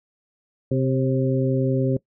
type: harmonic tone with a mistuned harmonic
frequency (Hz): 130.81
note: C3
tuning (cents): 0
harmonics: 1 / 2 / 3 / 4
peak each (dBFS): -21 / -24 / -26 / -27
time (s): 0.71-1.97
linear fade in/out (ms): 5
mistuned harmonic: 4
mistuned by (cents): +33
effects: noise-tail reverb RT60 0.1 s tail -21 dB re dry